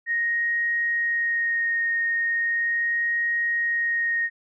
sine tone with vibrato, 1864.7 Hz, A#6, in tune, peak -21 dBFS, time 0.06-4.3 s, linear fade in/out 50 ms, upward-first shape sine, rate 0.38 Hz, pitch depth 10 cents each way, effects none

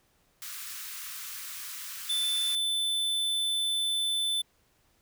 white high-pass noise, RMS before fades -40 dBFS, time 0.42-2.55 s, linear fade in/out 0 ms, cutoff 1100 Hz, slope 48 dB/octave
square tone, 3520 Hz, A7, in tune, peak -27 dBFS, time 2.09-4.42 s, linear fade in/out 10 ms
effects pink hiss -68 dBFS RMS until 5.01 s

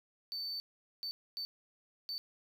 triangle tone bursts at uneven times, 4541 Hz, C#8, 41 cents sharp, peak -36 dBFS, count 4, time 0.32-0.6 / 1.03-1.11 / 1.37-1.45 / 2.09-2.18 s, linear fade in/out 0 ms, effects none

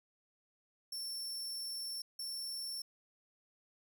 sawtooth tone bursts at uneven times, 5420 Hz, E8, 47 cents sharp, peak -37 dBFS, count 2, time 0.92-2.02 / 2.19-2.82 s, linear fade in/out 5 ms, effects none

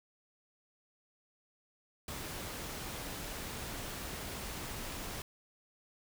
pink noise, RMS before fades -42 dBFS, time 2.08-5.22 s, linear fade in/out 2 ms, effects none

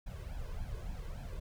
brown noise with flanger, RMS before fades -41 dBFS, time 0.06-1.4 s, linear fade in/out 10 ms, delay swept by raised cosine 1.2 to 1.99 ms, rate 3.5 Hz, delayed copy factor +0.8, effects none

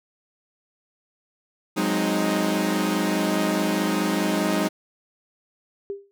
sawtooth chord, Ab dominant seventh, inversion third, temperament equal with one note detuned, 182.87 / 207.7 / 261.6 / 311.1 Hz, Gb3 / Ab3 / C4 / Eb4, -20 / 0 / 0 / 0 cents, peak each -23 / -22 / -27 / -21 dBFS, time 1.76-4.69 s, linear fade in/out 20 ms
sine tone with exponential decay, 399 Hz, G4, 31 cents sharp, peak -24 dBFS, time 5.9-6.11 s, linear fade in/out 0 ms, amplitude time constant 45 ms
effects none

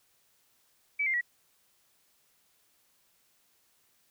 sine tone with pitch steps, 2294 / 2104 / 1929 Hz, D7 / C7 / B6, -41 / +9 / -41 cents, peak -26 dBFS, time 0.99-1.212 s, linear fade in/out 10 ms, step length 74 ms, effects white hiss -69 dBFS RMS until 4.1 s

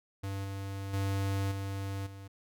square tone with level steps, 98 Hz, G2, in tune, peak -35 / -37 / -30 / -35 / -45 dBFS, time 0.23-2.28 s, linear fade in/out 10 ms, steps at 0.44 / 0.93 / 1.51 / 2.06 s, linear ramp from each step 10 ms, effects none

